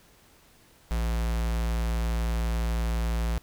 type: tone with notch filter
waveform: square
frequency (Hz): 57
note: A#1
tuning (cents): -38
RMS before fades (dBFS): -27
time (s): 0.91-3.38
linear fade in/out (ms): 0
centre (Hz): 330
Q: 2
effects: pink hiss -58 dBFS RMS until 3.42 s